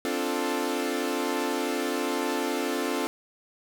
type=chord; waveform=sawtooth; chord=D minor seventh; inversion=third; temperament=equal; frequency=261.6 / 293.7 / 349.2 / 440 Hz; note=C4 / D4 / F4 / A4; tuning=0 / 0 / 0 / 0 cents; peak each=-28 dBFS; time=0.05-3.07 s; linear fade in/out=0 ms; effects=none